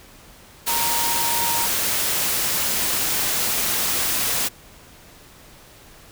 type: tone in noise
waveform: sine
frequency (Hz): 932.3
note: A#5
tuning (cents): 0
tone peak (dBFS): -25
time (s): 0.67-1.67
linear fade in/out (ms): 20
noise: white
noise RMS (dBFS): -22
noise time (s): 0.66-4.49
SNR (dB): -6
effects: pink hiss -47 dBFS RMS until 6.11 s